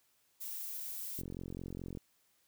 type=noise; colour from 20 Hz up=violet; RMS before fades=-42 dBFS; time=0.4-1.22 s; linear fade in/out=20 ms
type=click train; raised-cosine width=3 ms; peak=-30 dBFS; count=36; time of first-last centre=1.19-1.973 s; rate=44.7 Hz
effects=white hiss -73 dBFS RMS until 2.47 s